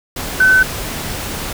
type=tone in noise; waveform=sine; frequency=1519 Hz; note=F#6; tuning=45 cents sharp; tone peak=-7 dBFS; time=0.4-0.63 s; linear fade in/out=5 ms; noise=pink; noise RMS=-24 dBFS; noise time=0.16-1.53 s; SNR=+14 dB; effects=none